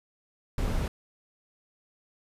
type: noise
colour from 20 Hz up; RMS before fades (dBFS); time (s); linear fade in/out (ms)
brown; -28; 0.58-0.88; 2
effects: resampled to 32000 Hz